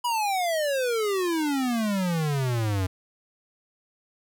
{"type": "exponential sweep", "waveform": "square", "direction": "down", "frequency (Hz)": [987.8, 90.8], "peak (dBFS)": -24, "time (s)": [0.04, 2.87], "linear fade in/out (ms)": 10, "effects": []}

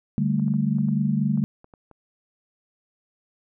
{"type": "chord", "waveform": "sine", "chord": "D suspended fourth", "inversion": "none", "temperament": "equal", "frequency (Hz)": [146.83, 196, 220], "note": ["D3", "G3", "A3"], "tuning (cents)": [0, 0, 0], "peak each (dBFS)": -24, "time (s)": [0.18, 1.44], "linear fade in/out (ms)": 0}
{"type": "clicks", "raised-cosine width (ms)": 1, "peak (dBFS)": -34, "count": 10, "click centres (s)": [0.396, 0.481, 0.539, 0.785, 0.886, 1.375, 1.438, 1.644, 1.738, 1.913]}
{"effects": []}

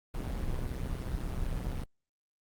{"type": "noise with amplitude modulation", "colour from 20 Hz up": "brown", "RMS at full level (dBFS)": -31, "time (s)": [0.14, 1.84], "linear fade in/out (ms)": 5, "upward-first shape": "sine", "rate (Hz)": 127, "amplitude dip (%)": 60, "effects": ["Opus 32 kbps"]}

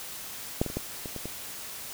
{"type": "clicks", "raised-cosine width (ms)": 2, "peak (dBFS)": [-10, -20, -25, -16, -23, -23, -22], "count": 7, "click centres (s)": [0.615, 0.663, 0.701, 0.77, 1.058, 1.163, 1.256], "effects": ["white hiss -40 dBFS RMS until 1.93 s"]}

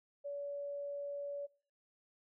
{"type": "tone", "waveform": "sine", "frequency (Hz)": 570, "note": "C#5", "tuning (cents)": 48, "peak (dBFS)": -39, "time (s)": [0.24, 1.47], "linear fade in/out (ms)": 20, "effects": ["noise-tail reverb RT60 0.6 s tail -25 dB re dry"]}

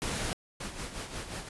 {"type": "noise", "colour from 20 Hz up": "pink", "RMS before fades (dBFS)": -33, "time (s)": [0.02, 0.33], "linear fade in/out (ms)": 0}
{"type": "noise with tremolo", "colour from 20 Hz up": "pink", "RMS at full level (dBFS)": -37, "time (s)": [0.6, 1.49], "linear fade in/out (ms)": 5, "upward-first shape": "sine", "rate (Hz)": 5.6, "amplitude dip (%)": 60}
{"effects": ["resampled to 24000 Hz"]}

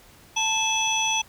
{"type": "tone cluster", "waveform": "sine", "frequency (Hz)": [883, 2615, 3362, 5980], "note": ["A5", "E7", "G#7", "F#8"], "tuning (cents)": [6, -15, 20, 17], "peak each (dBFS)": -26, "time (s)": [0.36, 1.22], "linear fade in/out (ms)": 10, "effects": ["tanh soft clip ceiling -13 dBFS", "pink hiss -52 dBFS RMS until 1.28 s"]}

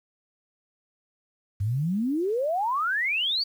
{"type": "exponential sweep", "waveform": "sine", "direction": "up", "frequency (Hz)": [94.4, 4699], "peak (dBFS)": -23, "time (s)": [1.6, 3.44], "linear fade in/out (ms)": 10, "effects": ["9-bit"]}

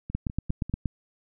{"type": "two click trains", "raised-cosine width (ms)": 5, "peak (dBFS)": [-23, -14], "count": [4, 7], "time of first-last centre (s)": [[0.1, 0.696], [0.15, 0.858]], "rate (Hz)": [5.03, 8.48], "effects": []}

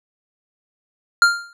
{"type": "tone with exponential decay", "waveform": "square", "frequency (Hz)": 1396.9, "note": "F6", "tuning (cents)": 0, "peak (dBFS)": -7, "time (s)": [1.22, 1.53], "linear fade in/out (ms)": 1, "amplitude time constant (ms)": 66, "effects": ["low-pass 7000 Hz 12 dB/octave"]}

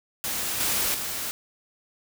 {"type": "noise with level steps", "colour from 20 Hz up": "white", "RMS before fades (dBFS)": [-29, -25, -31], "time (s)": [0.24, 1.31], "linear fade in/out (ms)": 0, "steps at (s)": [0.6, 0.94], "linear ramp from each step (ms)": 5, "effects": []}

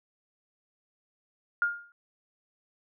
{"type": "tone with exponential decay", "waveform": "sine", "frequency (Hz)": 1414, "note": "F6", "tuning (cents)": 21, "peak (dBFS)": -20, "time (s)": [1.62, 1.92], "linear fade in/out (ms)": 1, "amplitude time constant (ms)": 65, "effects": []}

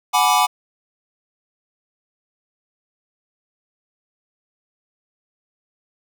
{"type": "chord", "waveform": "square", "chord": "G# half-diminished seventh", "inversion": "third", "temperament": "equal with one note detuned", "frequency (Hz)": [740, 839.8, 987.8, 1174.7], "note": ["F#5", "G#5", "B5", "D6"], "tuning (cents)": [0, 19, 0, 0], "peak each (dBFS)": -20, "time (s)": [0.13, 0.47], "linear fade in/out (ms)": 20, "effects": []}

